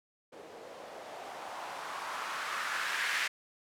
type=noise with low-pass filter sweep; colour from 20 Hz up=violet; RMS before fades=-38 dBFS; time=0.32-3.28 s; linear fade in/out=10 ms; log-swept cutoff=440 to 1900 Hz; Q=2.1; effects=none